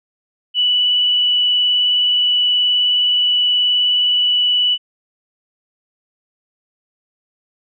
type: tone with vibrato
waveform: sine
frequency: 2960 Hz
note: F#7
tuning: in tune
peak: -12 dBFS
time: 0.54-4.78 s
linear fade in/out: 50 ms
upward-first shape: sine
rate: 19 Hz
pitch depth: 12 cents each way
effects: none